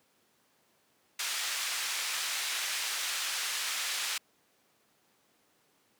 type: band-pass noise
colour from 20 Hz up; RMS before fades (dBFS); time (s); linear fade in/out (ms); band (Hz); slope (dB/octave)
pink; -34; 1.19-4.18; 5; 1800 to 9500; 12
effects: pink hiss -69 dBFS RMS until 5.99 s + high-pass 200 Hz 12 dB/octave